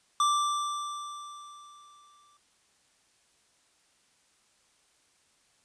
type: tone with exponential decay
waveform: square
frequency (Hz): 1174.7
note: D6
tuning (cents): 0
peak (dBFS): -22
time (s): 0.2-2.37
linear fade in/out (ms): 2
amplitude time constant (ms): 470
effects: white hiss -67 dBFS RMS until 5.64 s + resampled to 22050 Hz